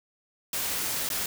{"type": "noise with dropouts", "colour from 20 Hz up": "white", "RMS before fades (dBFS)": -30, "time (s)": [0.53, 1.26], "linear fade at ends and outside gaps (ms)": 2, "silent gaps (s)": [1.09, 1.101], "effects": []}